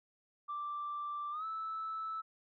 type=tone with pitch glide; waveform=sine; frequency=1174.7 to 1311 Hz; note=D6 to E6; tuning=0 to -10 cents; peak=-36 dBFS; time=0.48-2.22 s; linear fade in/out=20 ms; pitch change=+190 cents; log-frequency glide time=1.31-1.45 s; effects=tanh soft clip ceiling -33 dBFS